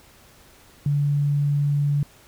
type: tone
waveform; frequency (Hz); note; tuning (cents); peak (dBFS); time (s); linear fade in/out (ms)
sine; 144.1; D3; -33; -18; 0.86-2.03; 2
effects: pink hiss -52 dBFS RMS until 2.27 s